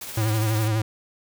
white noise with tremolo, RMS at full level -34 dBFS, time 0.01-0.68 s, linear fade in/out 5 ms, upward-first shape sine, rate 15 Hz, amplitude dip 35%
square tone with vibrato, 109.1 Hz, A2, 14 cents flat, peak -21 dBFS, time 0.17-0.82 s, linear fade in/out 5 ms, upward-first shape triangle, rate 12 Hz, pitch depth 64 cents each way
effects none

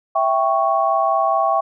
sine chord, C# diminished, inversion first, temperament equal, 659.3 / 784 / 1108.7 Hz, E5 / G5 / C#6, 0 / 0 / 0 cents, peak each -19 dBFS, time 0.15-1.61 s, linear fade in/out 10 ms, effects none

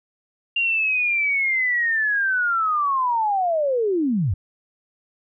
sine linear sweep, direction down, 2794 to 77.78 Hz, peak -18 dBFS, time 0.56-4.34 s, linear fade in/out 5 ms, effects none

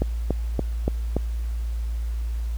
click train, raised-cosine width 2 ms, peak -9 dBFS, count 5, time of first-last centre 0.02-1.166 s, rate 3.49 Hz, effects added 57 Hz sine -24 dBFS peak until 2.57 s + pink hiss -50 dBFS RMS until 2.57 s

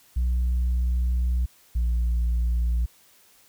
sine tone pair in turn, 61.4 / 58.83 Hz, B1 / A#1, -9 / +17 cents, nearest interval minor second, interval 74 cents, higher first, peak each -18 dBFS, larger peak neither, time 0.16-1.46 / 1.75-2.86 s, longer first, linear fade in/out 10 ms, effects tanh soft clip ceiling -19 dBFS + white hiss -57 dBFS RMS until 3.48 s

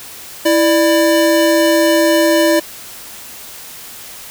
square tone pair together, 329.6 / 594.1 Hz, E4 / D5, 0 / +20 cents, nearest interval minor seventh, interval 1020 cents, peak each -13 dBFS, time 0.45-2.6 s, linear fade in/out 10 ms, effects white hiss -33 dBFS RMS until 4.3 s

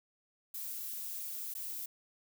violet noise with dropouts, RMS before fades -41 dBFS, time 0.54-1.86 s, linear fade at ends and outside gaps 5 ms, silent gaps 1.54-1.55 s, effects none

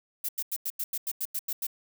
violet noise bursts, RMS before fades -31 dBFS, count 11, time 0.24-1.668 s, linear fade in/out 5 ms, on 48 ms, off 90 ms, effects none

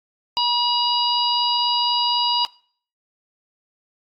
harmonic tone, 964 Hz, B5, 42 cents flat, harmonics 1 / 3 / 4 / 5, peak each -21 / -23 / -26 / -23 dBFS, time 0.37-2.45 s, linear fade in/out 0 ms, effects noise-tail reverb RT60 0.5 s tail -22 dB re dry + AAC 48 kbps

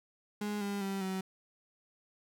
35% pulse tone with pitch steps, 207.7 / 201.3 / 195.14 / 189.15 Hz, G#3 / G3 / G3 / F#3, 0 / +46 / -8 / +38 cents, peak -32 dBFS, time 0.41-1.21 s, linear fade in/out 5 ms, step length 200 ms, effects none

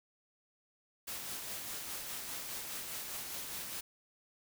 white noise with tremolo, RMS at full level -41 dBFS, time 1.07-3.81 s, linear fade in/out 10 ms, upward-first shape sine, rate 4.9 Hz, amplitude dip 30%, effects none

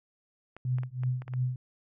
clicks, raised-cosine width 0.5 ms, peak -30 dBFS, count 7, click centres 0.566 / 0.785 / 0.834 / 1.035 / 1.22 / 1.28 / 1.337 s
sine tone with tremolo, 126.5 Hz, B2, 42 cents sharp, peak -24 dBFS, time 0.65-1.56 s, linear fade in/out 2 ms, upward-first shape triangle, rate 2.9 Hz, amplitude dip 100%
effects none

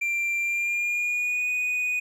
triangle tone with pitch glide, 2367 to 2479 Hz, D7 to D#7, +13 to -7 cents, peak -22 dBFS, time 0.01-2 s, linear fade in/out 10 ms, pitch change +80 cents, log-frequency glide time 0.38-1.49 s, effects none

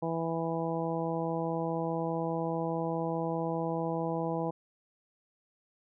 harmonic tone, 164.81 Hz, E3, in tune, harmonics 1 / 2 / 3 / 4 / 5 / 6, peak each -35 / -36 / -35 / -38 / -38 / -41 dBFS, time 0.02-4.51 s, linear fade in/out 10 ms, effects none

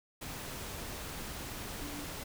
sine tone in noise, 290.1 Hz, D4, 21 cents flat, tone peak -45 dBFS, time 1.81-2.05 s, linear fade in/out 10 ms, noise pink, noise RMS -42 dBFS, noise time 0.21-2.24 s, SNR -6 dB, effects none

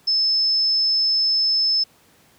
sine tone, 5240 Hz, E8, 11 cents flat, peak -16 dBFS, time 0.07-1.84 s, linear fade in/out 10 ms, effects pink hiss -55 dBFS RMS until 2.38 s + high-pass 100 Hz 12 dB/octave

